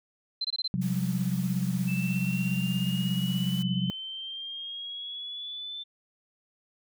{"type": "tone bursts", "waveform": "sine", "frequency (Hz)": 4094, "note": "C8", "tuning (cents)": -38, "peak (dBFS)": -27, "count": 5, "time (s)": [0.41, 0.678], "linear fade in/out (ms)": 5, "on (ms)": 36, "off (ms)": 22}
{"type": "chord", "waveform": "sine", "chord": "C suspended fourth", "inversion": "none", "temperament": "equal with one note detuned", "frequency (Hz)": [130.81, 179.21, 196], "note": ["C3", "F3", "G3"], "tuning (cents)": [0, 45, 0], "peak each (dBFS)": [-31, -28, -32], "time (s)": [0.74, 3.9], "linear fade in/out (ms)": 0}
{"type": "noise", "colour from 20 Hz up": "white", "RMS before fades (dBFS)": -45, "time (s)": [0.81, 3.63], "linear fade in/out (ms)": 10}
{"type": "exponential sweep", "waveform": "sine", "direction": "up", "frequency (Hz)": [2633, 3548], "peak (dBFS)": -35, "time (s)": [1.87, 5.84], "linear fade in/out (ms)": 20}
{"effects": []}